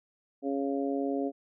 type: harmonic tone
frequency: 138.59 Hz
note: C#3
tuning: in tune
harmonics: 2 / 3 / 4 / 5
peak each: -30 / -34 / -36 / -38 dBFS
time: 0.42-1.32 s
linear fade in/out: 50 ms
effects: none